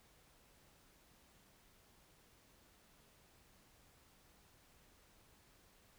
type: silence
effects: pink hiss -68 dBFS RMS until 5.98 s